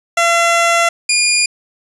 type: tone pair in turn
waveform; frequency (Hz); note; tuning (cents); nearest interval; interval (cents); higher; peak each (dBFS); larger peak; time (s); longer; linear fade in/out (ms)
15% pulse; 680 / 2423; F5 / D#7; -46 / -47; octave + minor seventh; 2199; second; -4; neither; 0.17-0.89 / 1.09-1.46; first; 5
effects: resampled to 24000 Hz + 7-bit